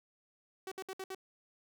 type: tone bursts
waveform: sawtooth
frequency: 380 Hz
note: F#4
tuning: 46 cents sharp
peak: -36 dBFS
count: 5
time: 0.67-1.148 s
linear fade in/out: 2 ms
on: 46 ms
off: 62 ms
effects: none